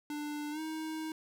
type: tone with pitch glide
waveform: square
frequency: 296.2 to 315.6 Hz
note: D4 to D#4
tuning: +15 to +25 cents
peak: -37 dBFS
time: 0.1-1.12 s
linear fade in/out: 2 ms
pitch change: +110 cents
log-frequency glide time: 0.51-0.6 s
effects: none